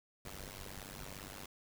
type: noise with amplitude modulation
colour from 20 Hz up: pink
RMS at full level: -44 dBFS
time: 0.25-1.46 s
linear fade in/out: 5 ms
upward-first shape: sine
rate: 97.3 Hz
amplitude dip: 100%
effects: none